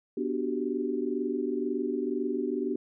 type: chord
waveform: sine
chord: G major seventh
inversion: first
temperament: equal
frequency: 246.9 / 293.7 / 370 / 392 Hz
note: B3 / D4 / F#4 / G4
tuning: 0 / 0 / 0 / 0 cents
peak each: -33 dBFS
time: 0.17-2.76 s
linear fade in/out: 5 ms
effects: none